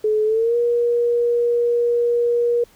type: tone with pitch glide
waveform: sine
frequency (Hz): 429.1 to 476.1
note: A4 to A#4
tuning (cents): -43 to +37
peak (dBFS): -15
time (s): 0.04-2.64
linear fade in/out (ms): 5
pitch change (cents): +180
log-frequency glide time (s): 0.25-0.56
effects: pink hiss -53 dBFS RMS until 2.75 s